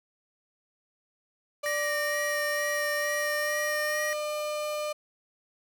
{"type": "tone with pitch glide", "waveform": "35% pulse", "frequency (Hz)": [587.3, 601], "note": ["D5", "D5"], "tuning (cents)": [0, 40], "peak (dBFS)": -28, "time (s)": [1.63, 4.93], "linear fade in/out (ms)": 10, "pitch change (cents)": 40, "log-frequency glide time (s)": [3.02, 4]}
{"type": "tone with vibrato", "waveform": "square", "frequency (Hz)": 1864.7, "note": "A#6", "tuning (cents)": 0, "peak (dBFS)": -30, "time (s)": [1.66, 4.13], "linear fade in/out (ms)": 0, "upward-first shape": "sine", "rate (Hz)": 2.2, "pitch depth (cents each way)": 27}
{"effects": ["10-bit"]}